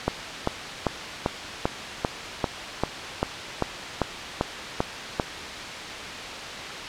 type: click train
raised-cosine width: 1 ms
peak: -7 dBFS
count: 14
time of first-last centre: 0.08-5.198 s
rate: 2.54 Hz
effects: white hiss -33 dBFS RMS until 6.88 s + low-pass 4000 Hz 12 dB/octave